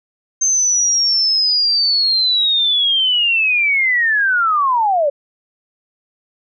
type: linear sweep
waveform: sine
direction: down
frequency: 6310 to 547 Hz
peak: -12 dBFS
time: 0.41-5.1 s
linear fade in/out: 10 ms
effects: none